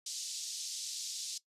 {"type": "band-pass noise", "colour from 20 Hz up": "white", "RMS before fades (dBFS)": -41, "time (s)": [0.06, 1.38], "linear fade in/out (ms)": 5, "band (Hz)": [4000, 7200], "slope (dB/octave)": 24, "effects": ["noise-tail reverb RT60 0.1 s tail -18 dB re dry", "resampled to 32000 Hz"]}